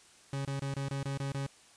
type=tone bursts; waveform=40% pulse; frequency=138 Hz; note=C#3; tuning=7 cents flat; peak=-32 dBFS; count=8; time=0.33-1.465 s; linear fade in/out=2 ms; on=120 ms; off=25 ms; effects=white hiss -59 dBFS RMS until 1.76 s + resampled to 22050 Hz